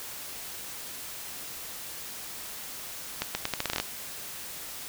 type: accelerating click train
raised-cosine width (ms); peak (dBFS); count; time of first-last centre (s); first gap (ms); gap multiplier
0.2; -10; 11; 3.22-3.8; 130; 0.8
effects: white hiss -40 dBFS RMS until 4.88 s